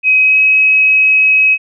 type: tone with pitch glide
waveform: sine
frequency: 2532 to 2551 Hz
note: D#7 to D#7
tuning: +30 to +43 cents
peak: -6 dBFS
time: 0.03-1.58 s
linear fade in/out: 50 ms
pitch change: +13 cents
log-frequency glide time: 0.2-0.39 s
effects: none